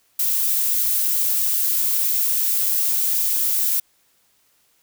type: noise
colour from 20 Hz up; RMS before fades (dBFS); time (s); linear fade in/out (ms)
violet; -20; 0.19-3.8; 5
effects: white hiss -62 dBFS RMS until 4.82 s